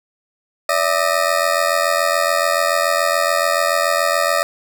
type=ring-modulated tone; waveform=20% pulse; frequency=620 Hz; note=D#5; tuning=6 cents flat; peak=-7 dBFS; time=0.69-4.43 s; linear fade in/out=0 ms; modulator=43.5 Hz; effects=none